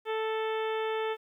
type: harmonic tone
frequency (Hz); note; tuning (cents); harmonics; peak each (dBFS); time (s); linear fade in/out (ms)
440; A4; 0; 1 / 2 / 3 / 4 / 5 / 6 / 7 / 8; -30 / -36 / -40 / -42 / -44 / -46 / -47 / -48; 0.05-1.17; 50
effects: 11-bit